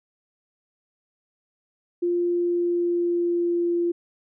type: tone with pitch glide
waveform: sine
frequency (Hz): 349.2 to 344.8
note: F4 to F4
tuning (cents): 0 to -22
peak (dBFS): -20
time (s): 2.02-3.92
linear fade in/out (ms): 10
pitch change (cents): -22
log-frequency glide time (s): 2.25-3.75
effects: none